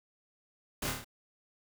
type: noise with echo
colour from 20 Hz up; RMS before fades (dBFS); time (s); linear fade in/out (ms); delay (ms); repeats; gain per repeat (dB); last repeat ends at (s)
pink; -35; 0.82-0.91; 5; 27; 5; -3; 1.045
effects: none